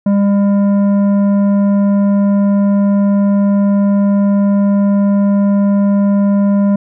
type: tone with tanh clipping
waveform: sine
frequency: 200.8 Hz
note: G3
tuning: 42 cents sharp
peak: -10 dBFS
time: 0.06-6.76 s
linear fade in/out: 5 ms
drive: 10 dB
effects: none